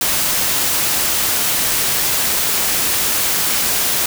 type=noise; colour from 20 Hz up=white; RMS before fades=-17 dBFS; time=0.01-4.06 s; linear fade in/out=2 ms; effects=none